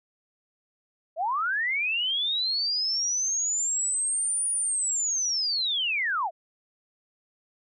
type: linear two-way sweep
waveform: sine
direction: up then down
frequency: 602 to 9630 to 602 Hz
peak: -24 dBFS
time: 1.16-6.31 s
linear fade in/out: 50 ms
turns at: 4.51 s
effects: none